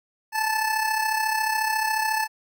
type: tone with amplitude modulation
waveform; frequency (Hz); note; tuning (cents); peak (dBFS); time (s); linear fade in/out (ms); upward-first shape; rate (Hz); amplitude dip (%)
25% pulse; 873; A5; -14; -16; 0.32-2.28; 50; sine; 34.1; 55
effects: none